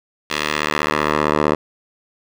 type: tone with band-pass filter sweep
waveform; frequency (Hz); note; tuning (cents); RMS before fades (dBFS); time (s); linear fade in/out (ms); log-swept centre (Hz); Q
10% pulse; 75.4; D2; +46; -19; 0.3-1.55; 5; 3100 to 710; 0.86
effects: none